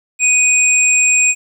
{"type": "tone pair together", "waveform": "sine", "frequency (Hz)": [2489, 7459], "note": ["D#7", "A#8"], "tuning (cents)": [0, 0], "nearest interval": "octave + perfect fifth", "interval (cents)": 1900, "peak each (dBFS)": -12, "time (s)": [0.19, 1.35], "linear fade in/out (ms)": 50, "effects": ["8-bit"]}